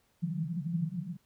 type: band-pass noise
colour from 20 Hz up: pink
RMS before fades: -34 dBFS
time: 0.22-1.17 s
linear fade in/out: 20 ms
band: 150 to 180 Hz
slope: 96 dB/octave
effects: pink hiss -71 dBFS RMS until 1.25 s